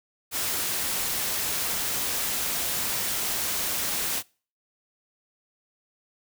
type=noise; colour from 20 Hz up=white; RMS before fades=-28 dBFS; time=0.31-4.23 s; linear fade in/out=50 ms; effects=noise-tail reverb RT60 0.4 s tail -25 dB re dry